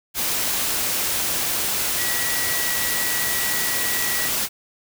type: tone in noise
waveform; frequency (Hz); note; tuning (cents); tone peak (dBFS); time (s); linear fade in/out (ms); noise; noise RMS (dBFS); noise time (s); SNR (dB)
sine; 1932; B6; -39; -28; 1.96-4.31; 50; white; -23; 0.14-4.49; -8
effects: none